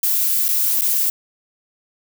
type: noise with dropouts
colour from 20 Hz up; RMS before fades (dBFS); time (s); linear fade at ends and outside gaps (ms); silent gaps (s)
violet; -18; 0.03-1.1; 2; 0.483-0.488 / 0.811-0.818
effects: none